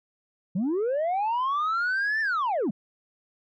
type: linear two-way sweep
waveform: sine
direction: up then down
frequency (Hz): 165.9 to 1800 to 165.9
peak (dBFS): -21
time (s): 0.55-2.71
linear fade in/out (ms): 10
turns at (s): 2.21
effects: tanh soft clip ceiling -22 dBFS